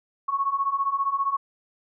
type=beating tone pair; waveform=sine; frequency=1094 / 1109 Hz; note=C#6 / C#6; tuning=-23 / 0 cents; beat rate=15 Hz; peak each=-27 / -24 dBFS; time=0.28-1.37 s; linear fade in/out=10 ms; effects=none